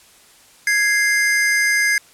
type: tone pair together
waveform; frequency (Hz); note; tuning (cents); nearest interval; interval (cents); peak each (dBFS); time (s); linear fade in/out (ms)
square; 1661.2 / 2093; G#6 / C7; 0 / 0; major third; 400; -18; 0.67-1.98; 2
effects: white hiss -49 dBFS RMS until 2.13 s + low-pass 11000 Hz 12 dB/octave